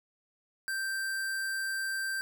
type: tone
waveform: square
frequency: 1568 Hz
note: G6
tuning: in tune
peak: -32 dBFS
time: 0.68-2.21 s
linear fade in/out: 0 ms
effects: none